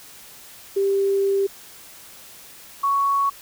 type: tone pair in turn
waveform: sine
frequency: 393.8 / 1113.8 Hz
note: G4 / C#6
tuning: +8 / +8 cents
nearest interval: octave + tritone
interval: 1800 cents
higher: second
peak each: -17 dBFS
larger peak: neither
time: 0.76-1.47 / 2.83-3.3 s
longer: first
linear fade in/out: 10 ms
effects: white hiss -44 dBFS RMS until 3.41 s